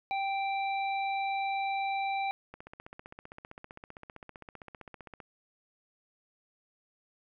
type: harmonic tone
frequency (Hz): 784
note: G5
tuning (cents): 0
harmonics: 1 / 3 / 5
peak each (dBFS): -30 / -37 / -45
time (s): 0.11-2.31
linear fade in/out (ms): 0
type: click train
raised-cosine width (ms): 0.5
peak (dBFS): -30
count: 42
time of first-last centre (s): 2.54-5.202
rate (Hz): 15.4
effects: none